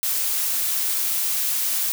blue noise, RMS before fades -23 dBFS, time 0.03-1.92 s, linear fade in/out 0 ms, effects none

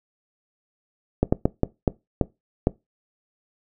slowing click train, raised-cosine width 2 ms, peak -4 dBFS, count 7, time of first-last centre 1.23-2.671 s, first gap 95 ms, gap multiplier 1.37, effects noise-tail reverb RT60 0.2 s tail -20 dB re dry

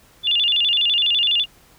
sine tone with vibrato, 3136 Hz, G7, in tune, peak -15 dBFS, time 0.23-1.46 s, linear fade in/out 50 ms, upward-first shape square, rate 12 Hz, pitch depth 180 cents each way, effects pink hiss -52 dBFS RMS until 1.78 s

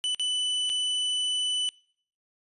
45% pulse tone with dropouts, 2991 Hz, F#7, 18 cents sharp, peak -25 dBFS, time 0.04-1.69 s, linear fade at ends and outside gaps 0 ms, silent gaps 0.147-0.196 / 0.694-0.699 s, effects noise-tail reverb RT60 0.6 s tail -25 dB re dry + resampled to 24000 Hz

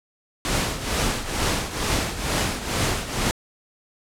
pink noise with tremolo, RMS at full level -21 dBFS, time 0.45-3.31 s, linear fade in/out 0 ms, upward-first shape triangle, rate 2.2 Hz, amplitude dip 75%, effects low-pass 10000 Hz 12 dB/octave

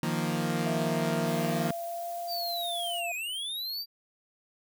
sawtooth chord, Eb suspended second, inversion none, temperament equal, 155.56 / 174.61 / 233.1 Hz, Eb3 / F3 / Bb3, 0 / 0 / 0 cents, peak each -28 dBFS, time 0.03-1.71 s, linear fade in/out 2 ms
sine tone with pitch glide, 659.3 to 690.9 Hz, E5 to F5, 0 to -19 cents, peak -33 dBFS, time 0.66-3.12 s, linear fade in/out 5 ms, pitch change +81 cents, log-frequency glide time 0.94-2.16 s
blue noise, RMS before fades -47 dBFS, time 1.24-3.03 s, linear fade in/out 50 ms
square linear two-way sweep, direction down then up, 4753 to 2430 to 4753 Hz, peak -33 dBFS, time 2.27-3.86 s, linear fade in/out 50 ms, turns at 3.14 s
effects none

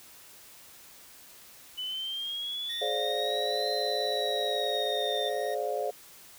sine exponential two-way sweep, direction up then down, 2982 to 4073 to 3576 Hz, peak -32 dBFS, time 1.77-5.3 s, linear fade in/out 20 ms, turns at 3.7 s
25% pulse tone, 1864.7 Hz, A#6, in tune, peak -37 dBFS, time 2.69-5.55 s, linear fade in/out 10 ms
sine chord, D half-diminished seventh, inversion second, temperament just, 422.9 / 528.6 / 587.3 / 704.8 Hz, Ab4 / C5 / D5 / F5, +31 / +18 / 0 / +16 cents, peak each -34 dBFS, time 2.81-5.91 s, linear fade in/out 10 ms
effects white hiss -52 dBFS RMS until 6.38 s

